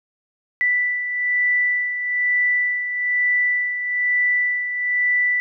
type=beating tone pair; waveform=sine; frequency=1975.5 / 1976.6 Hz; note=B6 / B6; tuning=0 / +1 cents; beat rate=1.1 Hz; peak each=-18 / -26 dBFS; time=0.61-5.4 s; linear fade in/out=0 ms; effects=none